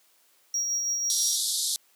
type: tone with tremolo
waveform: triangle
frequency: 5660 Hz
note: F8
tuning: 22 cents sharp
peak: -23 dBFS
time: 0.54-1.36 s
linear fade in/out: 2 ms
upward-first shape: sine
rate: 6.1 Hz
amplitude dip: 30%
type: band-pass noise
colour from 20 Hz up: pink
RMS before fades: -28 dBFS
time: 1.1-1.76 s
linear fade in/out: 0 ms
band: 3500 to 12000 Hz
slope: 96 dB/octave
effects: white hiss -63 dBFS RMS until 1.95 s + high-pass 300 Hz 12 dB/octave